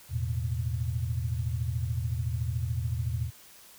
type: chord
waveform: sine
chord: E suspended fourth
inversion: none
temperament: just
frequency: 82.41 / 109.88 / 123.61 Hz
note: E2 / A2 / B2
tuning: 0 / -2 / +2 cents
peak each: -32 dBFS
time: 0.09-3.31 s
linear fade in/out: 50 ms
effects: white hiss -53 dBFS RMS until 3.78 s